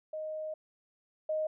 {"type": "tone pair in turn", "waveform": "sine", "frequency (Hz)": [622.3, 622.3], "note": ["D#5", "D#5"], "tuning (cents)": [0, 0], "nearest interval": "unison", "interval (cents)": 0, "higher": "neither", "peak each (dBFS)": [-35, -29], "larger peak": "second", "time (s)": [[0.13, 0.54], [1.29, 1.47]], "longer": "first", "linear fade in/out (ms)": 5, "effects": []}